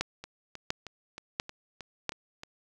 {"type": "two click trains", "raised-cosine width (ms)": 0.2, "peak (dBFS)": [-24, -11], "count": [8, 4], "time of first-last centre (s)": [[0.24, 2.434], [0.01, 2.093]], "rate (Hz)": [3.19, 1.44], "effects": []}